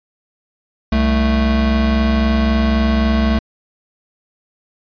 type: tone pair together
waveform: square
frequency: 65.41 / 220 Hz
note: C2 / A3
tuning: 0 / 0 cents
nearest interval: octave + major sixth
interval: 2100 cents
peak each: -16 dBFS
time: 0.92-3.39 s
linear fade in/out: 5 ms
effects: resampled to 11025 Hz